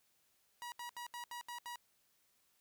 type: tone bursts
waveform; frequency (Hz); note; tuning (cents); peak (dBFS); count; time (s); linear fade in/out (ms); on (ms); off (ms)
sawtooth; 962; B5; -46; -40; 7; 0.62-1.758; 0; 100; 73
effects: white hiss -75 dBFS RMS until 2.6 s